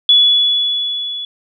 sine tone with level ramp, 3412 Hz, G#7, 46 cents sharp, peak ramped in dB -5 to -22 dBFS, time 0.09-1.25 s, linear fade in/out 2 ms, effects none

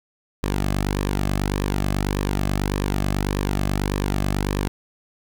sawtooth tone with flanger, 49.16 Hz, G1, 6 cents sharp, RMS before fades -23 dBFS, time 0.43-4.68 s, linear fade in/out 0 ms, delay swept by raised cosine 1.4 to 2.15 ms, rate 1.7 Hz, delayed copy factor -0.55, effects none

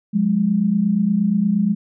sine tone pair together, 179.9 / 208.4 Hz, F#3 / G#3, -48 / +6 cents, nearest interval minor third, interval 254 cents, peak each -20 / -16 dBFS, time 0.13-1.75 s, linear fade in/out 20 ms, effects none

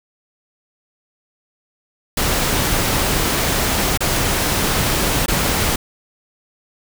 pink noise with dropouts, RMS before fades -18 dBFS, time 2.17-5.76 s, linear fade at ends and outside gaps 5 ms, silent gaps 3.975-4.005 / 5.261-5.281 s, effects none

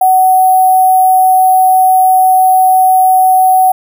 sine tone with sample-and-hold, 749 Hz, F#5, 21 cents sharp, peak -4 dBFS, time 0.01-3.72 s, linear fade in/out 5 ms, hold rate 11025 Hz, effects none

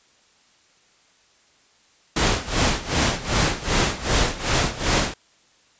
pink noise with tremolo, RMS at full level -18 dBFS, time 2.16-5.14 s, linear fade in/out 5 ms, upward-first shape sine, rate 2.6 Hz, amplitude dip 85%, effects white hiss -58 dBFS RMS until 5.79 s + resampled to 16000 Hz

